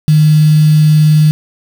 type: tone with quantisation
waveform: sine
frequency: 153.1 Hz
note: D#3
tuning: 28 cents flat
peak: -4 dBFS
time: 0.08-1.31 s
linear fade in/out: 0 ms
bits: 4
effects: none